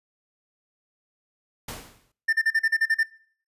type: noise with exponential decay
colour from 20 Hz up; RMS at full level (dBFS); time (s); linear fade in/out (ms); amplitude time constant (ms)
pink; -32; 1.68-2.12; 5; 95
type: tone bursts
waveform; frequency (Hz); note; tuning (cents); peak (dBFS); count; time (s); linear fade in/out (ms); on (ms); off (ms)
triangle; 1793; A6; +32; -16; 9; 2.28-3.034; 10; 50; 38
effects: noise-tail reverb RT60 0.6 s tail -24 dB re dry + resampled to 32000 Hz